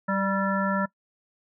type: harmonic tone with a mistuned harmonic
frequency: 194 Hz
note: G3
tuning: 18 cents flat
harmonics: 1 / 3 / 5 / 7 / 9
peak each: -26 / -30 / -31 / -29 / -32 dBFS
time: 0.08-0.86 s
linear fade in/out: 10 ms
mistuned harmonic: 3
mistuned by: +28 cents
effects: noise-tail reverb RT60 0.1 s tail -21 dB re dry